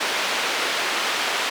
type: band-pass noise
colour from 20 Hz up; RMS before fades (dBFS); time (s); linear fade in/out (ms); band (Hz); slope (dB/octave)
white; -24; 0-1.5; 10; 400 to 3200; 12
effects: none